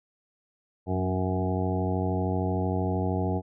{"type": "harmonic tone with a mistuned harmonic", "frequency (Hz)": 93, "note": "F#2", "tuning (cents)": 9, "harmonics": [1, 2, 3, 4, 5, 7, 8, 9], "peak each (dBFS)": [-28, -31, -33, -34, -35, -36, -37, -38], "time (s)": [0.86, 3.42], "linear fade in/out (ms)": 50, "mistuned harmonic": 2, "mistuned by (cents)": -25, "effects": []}